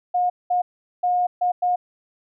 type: tone bursts at uneven times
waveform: sine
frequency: 718 Hz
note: F5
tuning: 48 cents sharp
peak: -17 dBFS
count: 5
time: 0.14-0.3 / 0.5-0.62 / 1.03-1.27 / 1.41-1.52 / 1.62-1.76 s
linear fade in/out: 10 ms
effects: none